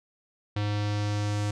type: tone with low-pass filter sweep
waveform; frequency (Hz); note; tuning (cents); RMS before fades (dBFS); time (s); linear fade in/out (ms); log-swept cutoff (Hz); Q
square; 103.83; G#2; 0; -28; 0.56-1.51; 5; 3900 to 7500; 1.6
effects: none